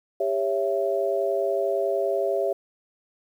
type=chord; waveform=sine; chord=C# diminished; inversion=second; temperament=just; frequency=399.1 / 554.4 / 665.2 Hz; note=G4 / C#5 / E5; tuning=+31 / 0 / +16 cents; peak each=-26 dBFS; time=0.2-2.53 s; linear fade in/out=5 ms; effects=9-bit